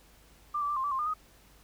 sine tone with pitch steps, 1189 / 1158 / 1180 / 1056 / 1157 / 1059 / 1210 / 1252 Hz, D6 / D6 / D6 / C6 / D6 / C6 / D#6 / D#6, +21 / -25 / +8 / +16 / -26 / +21 / -49 / +10 cents, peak -28 dBFS, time 0.54-1.14 s, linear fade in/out 10 ms, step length 75 ms, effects added 50 Hz sine -60 dBFS peak until 1.63 s + pink hiss -60 dBFS RMS until 1.63 s

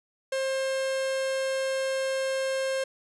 45% pulse tone, 532 Hz, C5, 29 cents sharp, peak -26 dBFS, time 0.32-2.84 s, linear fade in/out 5 ms, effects resampled to 24000 Hz

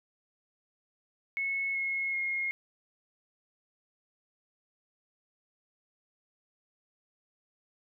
sine tone with pitch steps, 2193 / 2170 / 2148 Hz, C#7 / C#7 / C7, -19 / -37 / +45 cents, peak -29 dBFS, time 1.37-2.51 s, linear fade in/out 0 ms, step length 380 ms, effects none

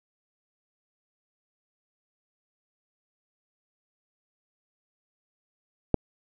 click, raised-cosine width 2 ms, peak -6 dBFS, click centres 5.943 s, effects none

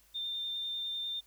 sine tone with vibrato, 3603 Hz, A7, 40 cents sharp, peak -34 dBFS, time 0.14-1.21 s, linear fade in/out 20 ms, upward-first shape sine, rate 10 Hz, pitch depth 12 cents each way, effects added 49 Hz sine -68 dBFS peak until 1.26 s + white hiss -65 dBFS RMS until 1.26 s

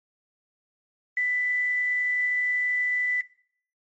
sine tone with quantisation, 1987 Hz, B6, 10 cents sharp, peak -22 dBFS, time 1.17-3.21 s, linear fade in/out 2 ms, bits 8, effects noise-tail reverb RT60 0.6 s tail -21 dB re dry + MP3 32 kbps

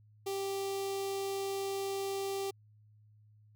sawtooth tone with notch filter, 392 Hz, G4, in tune, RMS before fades -36 dBFS, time 0.26-2.51 s, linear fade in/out 10 ms, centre 1600 Hz, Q 0.86, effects added 106 Hz sine -59 dBFS peak until 3.55 s

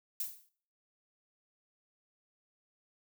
violet noise with exponential decay, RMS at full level -33 dBFS, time 0.2-0.49 s, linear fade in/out 2 ms, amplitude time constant 61 ms, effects noise-tail reverb RT60 0.5 s tail -19 dB re dry

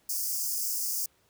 white high-pass noise, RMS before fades -31 dBFS, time 0.09-1.06 s, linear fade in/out 5 ms, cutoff 4800 Hz, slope 96 dB/octave, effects pink hiss -67 dBFS RMS until 1.29 s + high-pass 60 Hz 12 dB/octave

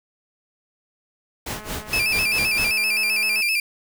pink noise with tremolo, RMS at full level -28 dBFS, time 1.46-2.72 s, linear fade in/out 5 ms, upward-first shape sine, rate 4.5 Hz, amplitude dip 90%
click train, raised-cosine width 0.5 ms, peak -26 dBFS, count 407, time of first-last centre 1.5-3.406 s, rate 213 Hz
35% pulse tone with vibrato, 2489 Hz, D#7, in tune, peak -17 dBFS, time 1.93-3.6 s, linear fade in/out 2 ms, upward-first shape square, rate 7.7 Hz, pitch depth 76 cents each way
effects none

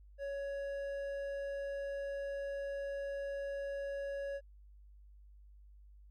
triangle tone with hard clipping, 558 Hz, C#5, 11 cents sharp, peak -39 dBFS, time 0.18-4.41 s, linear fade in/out 50 ms, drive 10 dB, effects added 50 Hz sine -55 dBFS peak until 6.1 s + Opus 48 kbps

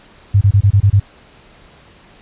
sine tone bursts, 100 Hz, G2, 35 cents sharp, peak -6 dBFS, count 7, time 0.34-1 s, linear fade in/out 10 ms, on 72 ms, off 26 ms, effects pink hiss -45 dBFS RMS until 2.21 s + resampled to 8000 Hz

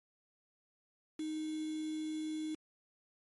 sine tone with quantisation, 311.1 Hz, D#4, in tune, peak -36 dBFS, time 1.19-2.55 s, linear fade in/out 5 ms, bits 8, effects MP3 48 kbps

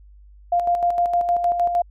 sine tone with tremolo, 698.5 Hz, F5, in tune, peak -15 dBFS, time 0.52-1.82 s, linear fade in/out 5 ms, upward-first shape square, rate 6.5 Hz, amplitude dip 50%, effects added 50 Hz sine -44 dBFS peak until 1.9 s

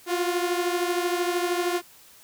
sawtooth beating tone pair, 349.2 / 362.2 Hz, F4 / F#4, 0 / -37 cents, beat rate 13 Hz, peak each -21 / -25 dBFS, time 0.06-1.82 s, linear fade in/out 50 ms, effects white hiss -52 dBFS RMS until 2.23 s

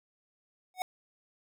square tone with exponential growth, 740 Hz, F#5, in tune, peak -27 dBFS, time 0.74-0.82 s, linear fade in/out 1 ms, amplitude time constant 16 ms, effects none

